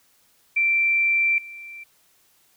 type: tone with level steps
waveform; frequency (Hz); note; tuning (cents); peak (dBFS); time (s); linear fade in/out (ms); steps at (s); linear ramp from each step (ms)
sine; 2349; D7; 0; -17 / -36; 0.56-1.84; 10; 1.38; 2
effects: white hiss -61 dBFS RMS until 2.56 s